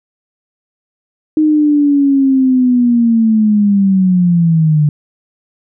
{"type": "linear sweep", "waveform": "sine", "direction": "down", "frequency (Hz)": [311.1, 146.83], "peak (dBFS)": -7, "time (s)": [1.37, 4.89], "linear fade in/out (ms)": 2, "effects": []}